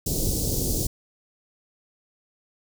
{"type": "band-stop noise", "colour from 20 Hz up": "pink", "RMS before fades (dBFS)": -25, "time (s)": [0.06, 0.87], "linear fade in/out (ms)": 5, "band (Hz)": [480, 5100], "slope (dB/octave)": 24, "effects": []}